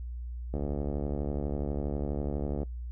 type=click train; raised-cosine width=2 ms; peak=-20 dBFS; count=152; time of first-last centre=0.54-2.631 s; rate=72.2 Hz; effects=noise-tail reverb RT60 0.1 s tail -21 dB re dry + added 60 Hz sine -35 dBFS peak until 2.91 s